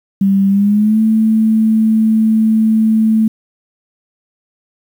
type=tone with pitch glide; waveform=sine; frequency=196 to 220 Hz; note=G3 to A3; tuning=0 to 0 cents; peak=-8 dBFS; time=0.21-3.28 s; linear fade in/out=5 ms; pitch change=+200 cents; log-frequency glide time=0.49-1 s; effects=7-bit